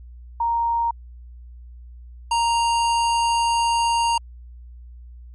sine / square tone pair in turn, 932 / 932 Hz, A#5 / A#5, -1 / -1 cents, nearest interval unison, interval 0 cents, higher neither, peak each -18 dBFS, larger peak neither, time 0.4-0.91 / 2.31-4.18 s, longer second, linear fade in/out 5 ms, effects added 60 Hz sine -38 dBFS peak until 5.34 s + MP3 48 kbps

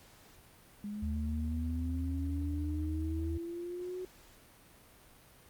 sine linear sweep, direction up, 203.2 to 370 Hz, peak -37 dBFS, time 0.84-4.05 s, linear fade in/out 2 ms
sine tone with pitch glide, 76.4 to 79.14 Hz, D#2 to D#2, -31 to +30 cents, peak -33 dBFS, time 1.02-3.38 s, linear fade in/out 10 ms, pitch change +61 cents, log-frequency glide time 1.25-2.08 s
effects pink hiss -59 dBFS RMS until 5.49 s + Opus 48 kbps

